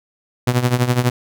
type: tone with tremolo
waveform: sawtooth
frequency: 123.47 Hz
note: B2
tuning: in tune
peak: -7 dBFS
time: 0.47-1.1 s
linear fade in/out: 5 ms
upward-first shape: triangle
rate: 12 Hz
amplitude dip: 85%
effects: none